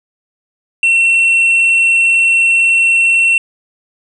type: tone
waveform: triangle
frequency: 2711 Hz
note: E7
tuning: 48 cents sharp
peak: -6 dBFS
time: 0.83-3.38 s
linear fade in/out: 2 ms
effects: resampled to 24000 Hz